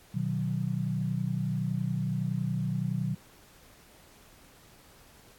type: chord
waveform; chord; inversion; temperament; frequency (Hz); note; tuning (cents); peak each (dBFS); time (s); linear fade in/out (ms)
sine; B major; none; equal with one note detuned; 123.47 / 153.33 / 185; B2 / D#3 / F#3; 0 / -25 / 0; -32; 0.14-3.15; 10
effects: pink hiss -57 dBFS RMS until 5.38 s + AAC 64 kbps